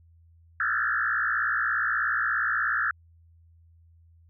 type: tone with frequency modulation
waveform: sine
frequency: 1539 Hz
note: G6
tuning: 32 cents flat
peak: -23 dBFS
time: 0.6-2.91 s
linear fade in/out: 2 ms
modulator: 58.4 Hz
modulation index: 4.1
effects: added 83 Hz sine -54 dBFS peak until 4.29 s